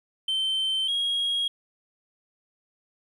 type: tone pair in turn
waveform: sine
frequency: 3100 / 3284 Hz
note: G7 / G#7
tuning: -20 / -20 cents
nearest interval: minor second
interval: 100 cents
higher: second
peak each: -21 dBFS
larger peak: neither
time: 0.28-0.88 / 0.88-1.48 s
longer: neither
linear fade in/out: 5 ms
effects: tanh soft clip ceiling -22 dBFS + 10-bit